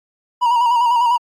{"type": "tone with vibrato", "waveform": "triangle", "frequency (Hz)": 956, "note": "A#5", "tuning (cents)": 43, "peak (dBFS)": -10, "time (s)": [0.41, 1.18], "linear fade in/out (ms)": 20, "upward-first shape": "square", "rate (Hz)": 10, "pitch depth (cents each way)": 46, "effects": ["AAC 64 kbps"]}